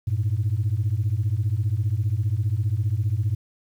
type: beating tone pair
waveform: sine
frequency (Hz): 98 / 113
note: G2 / A2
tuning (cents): 0 / +47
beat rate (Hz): 15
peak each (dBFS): -22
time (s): 0.07-3.35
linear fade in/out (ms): 10
effects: tanh soft clip ceiling -16 dBFS + 9-bit